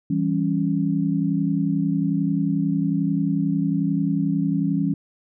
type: chord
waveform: sine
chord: C# diminished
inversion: first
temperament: equal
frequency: 164.81 / 196 / 277.2 Hz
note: E3 / G3 / C#4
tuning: 0 / 0 / 0 cents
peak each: -23 / -24 / -23 dBFS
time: 0.1-4.94 s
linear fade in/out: 5 ms
effects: none